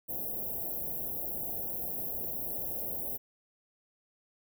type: band-stop noise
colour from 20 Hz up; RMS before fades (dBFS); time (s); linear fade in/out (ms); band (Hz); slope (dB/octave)
white; -36; 0.08-3.18; 20; 750 to 12000; 48
effects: none